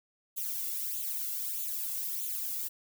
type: noise with flanger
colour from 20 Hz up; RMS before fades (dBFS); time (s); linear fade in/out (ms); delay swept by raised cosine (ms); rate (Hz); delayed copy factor
violet; -35; 0.36-2.69; 20; 0.28 to 1.48; 1.6; +0.8
effects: none